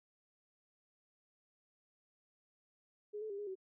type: tone with pitch steps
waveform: sine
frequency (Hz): 417.4 / 434.2 / 399.7 / 413.5 / 379.1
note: G#4 / A4 / G4 / G#4 / F#4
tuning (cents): +9 / -23 / +34 / -8 / +42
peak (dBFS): -40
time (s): 3.13-3.555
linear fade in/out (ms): 20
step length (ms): 85
effects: none